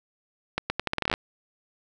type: accelerating click train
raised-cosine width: 0.3 ms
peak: -9 dBFS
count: 13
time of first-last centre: 0.58-1.139 s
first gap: 120 ms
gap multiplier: 0.8
effects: none